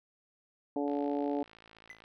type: harmonic tone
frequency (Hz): 143.5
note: D3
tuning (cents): -40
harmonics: 2 / 3 / 4 / 5 / 6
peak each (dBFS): -32 / -36 / -38 / -40 / -42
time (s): 0.76-1.43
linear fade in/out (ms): 2
type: click train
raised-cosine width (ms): 0.3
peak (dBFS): -38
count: 65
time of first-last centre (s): 0.88-2.039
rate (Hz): 55.2
type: tone with exponential decay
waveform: triangle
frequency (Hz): 2014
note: B6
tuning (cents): +33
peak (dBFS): -39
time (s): 1.9-2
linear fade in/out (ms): 1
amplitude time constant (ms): 21
effects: none